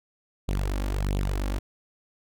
sawtooth tone with flanger, 48.54 Hz, G1, 16 cents flat, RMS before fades -27 dBFS, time 0.48-1.59 s, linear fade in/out 10 ms, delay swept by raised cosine 0.27 to 3.67 ms, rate 1.5 Hz, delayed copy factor +0.75, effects none

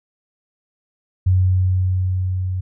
sine tone with level ramp, 92.5 Hz, F#2, in tune, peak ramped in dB -11 to -20 dBFS, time 1.26-2.61 s, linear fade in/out 10 ms, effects none

